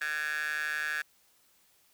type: tone with high-pass filter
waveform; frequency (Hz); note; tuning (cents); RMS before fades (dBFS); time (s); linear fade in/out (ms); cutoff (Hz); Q
15% pulse; 151.9; D#3; -41; -33; 0.01-1.02; 5; 1700; 7.8
effects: white hiss -66 dBFS RMS until 1.93 s